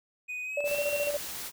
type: tone with pitch glide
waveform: triangle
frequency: 2489 to 2730 Hz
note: D#7 to F7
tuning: 0 to -40 cents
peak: -32 dBFS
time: 0.28-1.1 s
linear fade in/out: 20 ms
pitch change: +160 cents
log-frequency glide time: 0.43-0.83 s
type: tone with tremolo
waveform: sine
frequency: 581 Hz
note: D5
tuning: 19 cents flat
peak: -26 dBFS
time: 0.57-1.17 s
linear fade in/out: 5 ms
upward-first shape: square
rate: 14 Hz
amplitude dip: 55%
type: noise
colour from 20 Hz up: white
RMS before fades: -38 dBFS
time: 0.64-1.52 s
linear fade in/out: 50 ms
effects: none

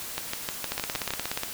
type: two click trains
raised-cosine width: 0.2 ms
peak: -11 / -11 dBFS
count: 7 / 13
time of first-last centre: 0.18-1.106 / 0.72-1.434 s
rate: 6.48 / 16.8 Hz
effects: white hiss -37 dBFS RMS until 1.53 s

